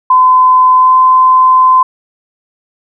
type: tone with pitch glide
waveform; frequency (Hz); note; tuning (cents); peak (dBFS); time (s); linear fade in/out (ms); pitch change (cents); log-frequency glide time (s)
sine; 1020 to 1028.3; C6 to C6; -44 to -30; -3; 0.1-1.83; 5; +14; 0.76-0.95
effects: none